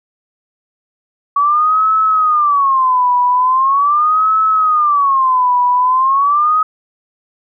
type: tone with vibrato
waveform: sine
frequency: 1129 Hz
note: C#6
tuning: 31 cents sharp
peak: -9 dBFS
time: 1.36-6.63 s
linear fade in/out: 5 ms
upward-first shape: sine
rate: 0.41 Hz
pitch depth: 240 cents each way
effects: none